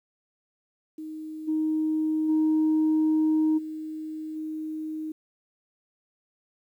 sine tone with level steps, 312.3 Hz, D#4, 7 cents sharp, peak -34 / -22 / -18 / -32 / -30 dBFS, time 0.98-5.12 s, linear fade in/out 5 ms, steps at 1.47 / 2.28 / 3.57 / 4.35 s, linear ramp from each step 20 ms, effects tanh soft clip ceiling -17 dBFS + 10-bit

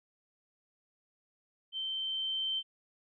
sine tone with level ramp, 3109 Hz, G7, 15 cents flat, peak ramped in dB -34 to -30 dBFS, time 1.72-2.63 s, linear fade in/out 50 ms, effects none

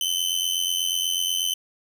sawtooth tone with amplitude modulation, 3049 Hz, G7, 49 cents flat, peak -16 dBFS, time 0.01-1.54 s, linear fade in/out 2 ms, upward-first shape sine, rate 88.2 Hz, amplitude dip 75%, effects none

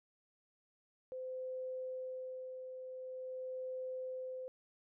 sine tone with tremolo, 514 Hz, C5, 31 cents flat, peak -39 dBFS, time 1.12-4.48 s, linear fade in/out 0 ms, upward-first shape sine, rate 0.46 Hz, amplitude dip 45%, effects none

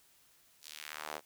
sawtooth tone with high-pass filter sweep, 76.3 Hz, D#2, 33 cents flat, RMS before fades -45 dBFS, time 0.61-1.21 s, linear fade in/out 50 ms, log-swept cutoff 5200 to 520 Hz, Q 1.2, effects white hiss -66 dBFS RMS until 1.25 s

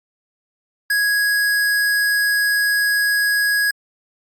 square tone, 1661.2 Hz, G#6, in tune, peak -16 dBFS, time 0.9-3.71 s, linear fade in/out 5 ms, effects Opus 48 kbps

